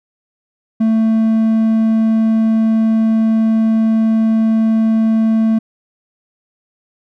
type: tone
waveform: triangle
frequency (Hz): 222.3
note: A3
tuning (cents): +18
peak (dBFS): -8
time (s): 0.8-5.59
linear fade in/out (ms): 10
effects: none

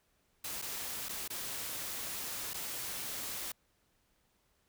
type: noise with dropouts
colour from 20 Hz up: white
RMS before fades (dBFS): -40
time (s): 0.44-3.52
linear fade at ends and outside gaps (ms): 5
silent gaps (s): 0.617-0.622 / 1.086-1.091 / 1.279-1.301 / 2.535-2.541
effects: pink hiss -74 dBFS RMS until 4.68 s

